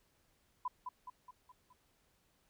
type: tone with echo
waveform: sine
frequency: 1000 Hz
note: B5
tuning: 21 cents sharp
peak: -34 dBFS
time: 0.65-0.68 s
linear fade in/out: 5 ms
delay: 210 ms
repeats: 5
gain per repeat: -5 dB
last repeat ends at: 1.73 s
effects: pink hiss -74 dBFS RMS until 2.49 s